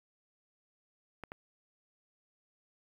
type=clicks; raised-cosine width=0.5 ms; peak=-27 dBFS; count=2; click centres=1.237 / 1.319 s; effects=9-bit